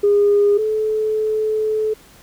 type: tone pair in turn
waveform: sine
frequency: 408.4 / 432.7 Hz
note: G#4 / A4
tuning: -29 / -29 cents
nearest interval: minor second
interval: 100 cents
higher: second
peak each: -10 / -16 dBFS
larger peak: first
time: 0.03-0.58 / 0.58-1.94 s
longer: second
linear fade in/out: 10 ms
effects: tanh soft clip ceiling -6 dBFS + pink hiss -47 dBFS RMS until 2.22 s